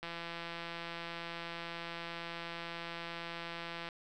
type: click train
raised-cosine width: 0.3 ms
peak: -26 dBFS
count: 653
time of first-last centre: 0.03-3.888 s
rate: 169 Hz
effects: none